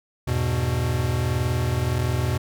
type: chord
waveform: square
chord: E major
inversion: none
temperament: equal with one note detuned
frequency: 82.41 / 101.63 / 123.47 Hz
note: E2 / G#2 / B2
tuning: 0 / -37 / 0 cents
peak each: -27 / -30 / -24 dBFS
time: 0.27-2.38 s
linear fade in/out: 10 ms
effects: none